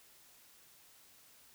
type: silence
effects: white hiss -62 dBFS RMS until 1.54 s